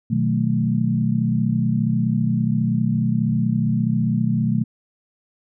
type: chord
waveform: sine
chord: B dominant seventh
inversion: none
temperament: equal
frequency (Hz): 123.47 / 155.56 / 185 / 220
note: B2 / D#3 / F#3 / A3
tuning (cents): 0 / 0 / 0 / 0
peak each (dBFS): -22 / -24 / -24 / -21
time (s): 0.1-4.64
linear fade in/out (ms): 10
effects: none